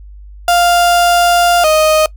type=tone pair in turn; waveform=35% pulse; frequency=698.5 / 622.3 Hz; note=F5 / D#5; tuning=0 / 0 cents; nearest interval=major second; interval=200 cents; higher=first; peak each=-6 dBFS; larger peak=neither; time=0.48-1.64 / 1.64-2.06 s; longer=first; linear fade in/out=2 ms; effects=noise-tail reverb RT60 0.1 s tail -22 dB re dry + added 50 Hz sine -31 dBFS peak until 2.16 s